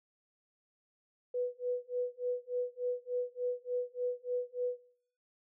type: tone with tremolo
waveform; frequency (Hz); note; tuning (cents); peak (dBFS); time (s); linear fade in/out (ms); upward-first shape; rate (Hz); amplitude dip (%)
sine; 493.9; B4; 0; -29; 1.34-4.79; 5; sine; 3.4; 100
effects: noise-tail reverb RT60 0.7 s tail -22 dB re dry